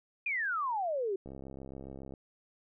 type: exponential sweep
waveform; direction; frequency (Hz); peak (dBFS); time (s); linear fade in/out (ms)
sine; down; 2489 to 370; -30; 0.26-1.16; 5
type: click train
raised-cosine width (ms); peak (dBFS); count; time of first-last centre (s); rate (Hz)
2; -32; 60; 1.26-2.138; 67.2
effects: none